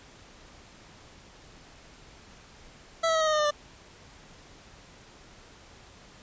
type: tone with pitch steps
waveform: 25% pulse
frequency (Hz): 659 / 648.8 / 638.8 / 628.9 / 619.1 / 609.6 / 600.1 / 590.8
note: E5 / E5 / D#5 / D#5 / D#5 / D#5 / D5 / D5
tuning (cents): -1 / -28 / +45 / +18 / -9 / -36 / +37 / +10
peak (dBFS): -19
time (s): 3.03-3.51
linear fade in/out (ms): 10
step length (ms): 60
effects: pink hiss -52 dBFS RMS until 6.22 s + resampled to 16000 Hz